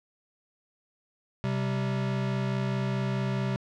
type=tone pair together; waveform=square; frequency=129.88 / 194.6 Hz; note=C3 / G3; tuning=-12 / -12 cents; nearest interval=perfect fifth; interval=700 cents; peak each=-29 / -32 dBFS; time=1.44-3.56 s; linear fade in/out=0 ms; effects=low-pass 4000 Hz 12 dB/octave